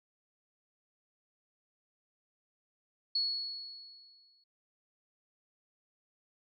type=tone with exponential decay; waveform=sine; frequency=4371 Hz; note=C#8; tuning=25 cents flat; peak=-27 dBFS; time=3.15-4.44 s; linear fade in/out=5 ms; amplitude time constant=280 ms; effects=none